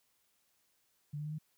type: tone with pitch steps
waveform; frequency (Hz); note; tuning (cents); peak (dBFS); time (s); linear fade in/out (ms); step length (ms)
sine; 146.83 / 149.48 / 152.18 / 154.93; D3 / D3 / D#3 / D#3; 0 / +31 / -38 / -7; -37; 1.13-1.386; 10; 64
effects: white hiss -75 dBFS RMS until 1.57 s